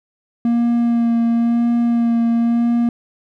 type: tone with vibrato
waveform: triangle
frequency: 234.3 Hz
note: A#3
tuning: 9 cents sharp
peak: -11 dBFS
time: 0.45-2.89 s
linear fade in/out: 2 ms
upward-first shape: sine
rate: 0.97 Hz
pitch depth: 16 cents each way
effects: none